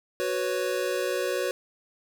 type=chord; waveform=square; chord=F# suspended fourth; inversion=none; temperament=equal; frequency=370 / 493.9 / 554.4 Hz; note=F#4 / B4 / C#5; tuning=0 / 0 / 0 cents; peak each=-31 dBFS; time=0.2-1.51 s; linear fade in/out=0 ms; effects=none